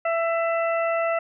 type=harmonic tone; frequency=666 Hz; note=E5; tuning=18 cents sharp; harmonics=1 / 2 / 3 / 4; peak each=-22 / -28 / -32 / -34 dBFS; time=0.05-1.19 s; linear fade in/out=5 ms; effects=none